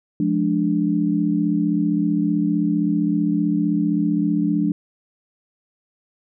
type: chord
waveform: sine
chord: D diminished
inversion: first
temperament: equal with one note detuned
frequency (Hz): 174.61 / 210.1 / 293.7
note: F3 / Ab3 / D4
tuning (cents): 0 / +20 / 0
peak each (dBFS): -22 / -22 / -20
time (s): 0.2-4.72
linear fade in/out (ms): 2
effects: none